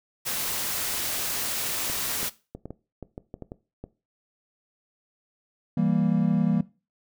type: noise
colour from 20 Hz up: white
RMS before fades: -29 dBFS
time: 0.25-2.3 s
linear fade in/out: 20 ms
type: clicks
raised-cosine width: 2 ms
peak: -23 dBFS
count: 11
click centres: 1.899 / 2.23 / 2.55 / 2.656 / 2.706 / 3.027 / 3.179 / 3.341 / 3.423 / 3.519 / 3.84 s
type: chord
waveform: triangle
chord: E diminished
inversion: none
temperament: equal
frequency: 164.81 / 196 / 233.1 Hz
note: E3 / G3 / Bb3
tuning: 0 / 0 / 0 cents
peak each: -23 dBFS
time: 5.77-6.61 s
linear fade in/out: 5 ms
effects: noise-tail reverb RT60 0.3 s tail -18 dB re dry